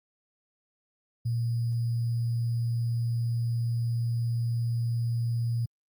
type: tone with sample-and-hold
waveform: sine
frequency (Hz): 117.2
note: A#2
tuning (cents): +10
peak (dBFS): -25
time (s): 1.25-5.66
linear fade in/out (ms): 10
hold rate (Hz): 4900
effects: Opus 48 kbps